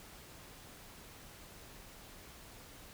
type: silence
effects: pink hiss -54 dBFS RMS until 2.93 s